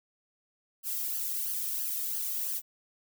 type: noise with flanger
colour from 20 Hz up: violet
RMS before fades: -33 dBFS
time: 0.83-2.62 s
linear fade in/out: 50 ms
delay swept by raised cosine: 0.64 to 1.62 ms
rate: 3 Hz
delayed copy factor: +0.9
effects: none